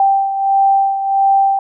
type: beating tone pair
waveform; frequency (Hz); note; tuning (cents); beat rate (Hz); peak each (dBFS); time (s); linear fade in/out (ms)
sine; 784 / 785.5; G5 / G5; 0 / +3; 1.5; -11 / -18; 0-1.59; 2
effects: none